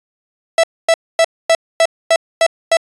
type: tone bursts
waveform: 45% pulse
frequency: 659.3 Hz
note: E5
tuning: in tune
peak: -8 dBFS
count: 8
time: 0.58-2.77 s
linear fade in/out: 2 ms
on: 55 ms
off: 250 ms
effects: resampled to 22050 Hz